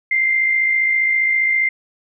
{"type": "tone pair together", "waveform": "sine", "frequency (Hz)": [2040, 2095], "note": ["C7", "C7"], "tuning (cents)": [-44, 2], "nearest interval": "unison", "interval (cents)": 46, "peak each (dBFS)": [-26, -14], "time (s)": [0.11, 1.69], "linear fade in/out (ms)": 5, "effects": []}